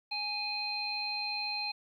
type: harmonic tone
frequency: 830.6 Hz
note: G#5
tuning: in tune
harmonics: 1 / 3 / 5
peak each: -40 / -37 / -35 dBFS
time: 0.11-1.72 s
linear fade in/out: 10 ms
effects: 11-bit